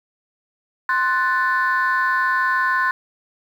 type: chord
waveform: sine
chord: F# diminished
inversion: second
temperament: equal with one note detuned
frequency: 1046.5 / 1486 / 1760 Hz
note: C6 / F#6 / A6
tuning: 0 / +7 / 0 cents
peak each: -19 / -20 / -21 dBFS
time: 0.89-2.91 s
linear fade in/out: 2 ms
effects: tanh soft clip ceiling -10 dBFS + 8-bit